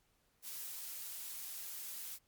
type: noise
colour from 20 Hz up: blue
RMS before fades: -45 dBFS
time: 0.42-2.19 s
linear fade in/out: 50 ms
effects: pink hiss -75 dBFS RMS until 2.27 s + MP3 96 kbps